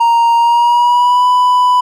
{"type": "tone with pitch glide", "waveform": "triangle", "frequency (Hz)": [932.3, 993.5], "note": ["A#5", "B5"], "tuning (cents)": [0, 10], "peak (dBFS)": -5, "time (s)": [0, 1.81], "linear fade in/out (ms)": 10, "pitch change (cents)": 110, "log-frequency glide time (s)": [0.36, 1.26], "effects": []}